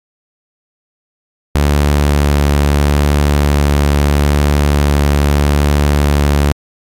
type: tone with vibrato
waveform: sawtooth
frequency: 72.4 Hz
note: D2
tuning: 24 cents flat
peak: -5 dBFS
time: 1.55-6.52 s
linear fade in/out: 0 ms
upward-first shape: sine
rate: 0.77 Hz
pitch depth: 9 cents each way
effects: AAC 64 kbps